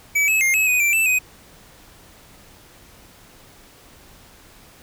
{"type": "tone with pitch steps", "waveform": "square", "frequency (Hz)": [2289, 2586, 2120, 2575, 2491, 2350, 2649, 2507], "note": ["D7", "E7", "C7", "E7", "D#7", "D7", "E7", "D#7"], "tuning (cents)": [-45, -34, 22, -41, 1, 1, 8, 12], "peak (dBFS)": -16, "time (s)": [0.15, 1.19], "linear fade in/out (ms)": 10, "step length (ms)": 130, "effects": ["pink hiss -48 dBFS RMS until 4.82 s"]}